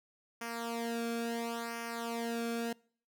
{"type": "tone with flanger", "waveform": "sawtooth", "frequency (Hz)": 232.5, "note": "A#3", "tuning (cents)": -4, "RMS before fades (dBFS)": -37, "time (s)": [0.41, 2.73], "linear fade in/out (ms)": 5, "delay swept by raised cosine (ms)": [0.25, 1.03], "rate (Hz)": 0.72, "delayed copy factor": -0.8, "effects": ["noise-tail reverb RT60 0.5 s tail -25 dB re dry"]}